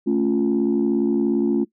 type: chord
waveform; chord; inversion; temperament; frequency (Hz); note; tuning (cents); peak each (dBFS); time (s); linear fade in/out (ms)
sine; A augmented; none; equal; 220 / 277.2 / 349.2; A3 / C#4 / E#4; 0 / 0 / 0; -20; 0.06-1.65; 20
effects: noise-tail reverb RT60 0.1 s tail -20 dB re dry + tanh soft clip ceiling -11 dBFS